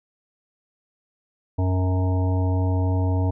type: harmonic tone with a mistuned harmonic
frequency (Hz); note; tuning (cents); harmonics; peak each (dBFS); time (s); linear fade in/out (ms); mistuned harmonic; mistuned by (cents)
92.5; F#2; 0; 1 / 3 / 5 / 7 / 9 / 10; -19 / -28 / -34 / -34 / -38 / -37; 1.58-3.31; 10; 1; -20
effects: none